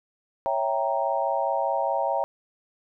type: chord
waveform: sine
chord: C# diminished seventh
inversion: none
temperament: equal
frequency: 554.4 / 659.3 / 784 / 932.3 Hz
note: C#5 / E5 / G5 / Bb5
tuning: 0 / 0 / 0 / 0 cents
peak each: -28 dBFS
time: 0.46-2.24 s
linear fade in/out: 0 ms
effects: none